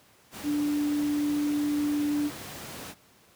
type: tone in noise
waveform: sine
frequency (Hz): 293.7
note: D4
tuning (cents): 0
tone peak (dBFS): -24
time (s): 0.43-2.31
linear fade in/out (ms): 50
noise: pink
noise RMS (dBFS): -40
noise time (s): 0.31-2.95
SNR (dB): +13
effects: pink hiss -59 dBFS RMS until 3.35 s + high-pass 100 Hz 12 dB/octave